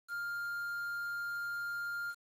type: tone with quantisation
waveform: triangle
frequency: 1402 Hz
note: F6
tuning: 6 cents sharp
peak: -34 dBFS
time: 0.08-2.15 s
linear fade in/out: 50 ms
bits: 9
effects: AAC 48 kbps